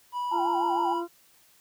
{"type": "tone", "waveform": "triangle", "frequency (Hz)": 980, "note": "B5", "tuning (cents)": -14, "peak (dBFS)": -26, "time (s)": [0.12, 1.03], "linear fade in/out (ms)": 50}
{"type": "harmonic tone", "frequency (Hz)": 343.3, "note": "F4", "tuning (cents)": -30, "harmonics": [1, 2, 3, 4], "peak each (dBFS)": [-30, -40, -41, -43], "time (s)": [0.31, 1.08], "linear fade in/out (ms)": 50}
{"type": "tone with vibrato", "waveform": "sine", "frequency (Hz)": 844, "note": "G#5", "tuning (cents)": 28, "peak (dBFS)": -26, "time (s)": [0.31, 0.94], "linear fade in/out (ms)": 10, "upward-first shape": "sine", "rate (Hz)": 6.5, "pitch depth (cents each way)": 170}
{"effects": ["white hiss -60 dBFS RMS until 1.6 s"]}